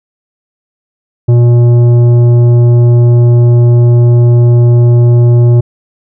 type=tone with tanh clipping; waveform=sine; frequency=119.9 Hz; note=A#2; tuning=49 cents sharp; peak=-4 dBFS; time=1.28-5.61 s; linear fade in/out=10 ms; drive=10 dB; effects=none